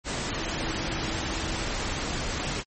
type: tone in noise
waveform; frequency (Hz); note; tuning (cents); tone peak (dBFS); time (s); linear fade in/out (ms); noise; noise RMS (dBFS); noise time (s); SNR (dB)
sine; 325.8; E4; -20; -38; 0.34-1.71; 50; pink; -30; 0.04-2.64; -11
effects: MP3 32 kbps